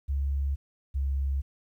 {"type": "tone pair in turn", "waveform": "sine", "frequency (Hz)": [69.4, 68.41], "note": ["C#2", "C#2"], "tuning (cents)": [3, -22], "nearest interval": "unison", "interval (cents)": 25, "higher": "first", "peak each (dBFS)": [-25, -25], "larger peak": "neither", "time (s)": [[0.08, 0.56], [0.94, 1.42]], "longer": "neither", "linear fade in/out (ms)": 20, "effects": ["11-bit"]}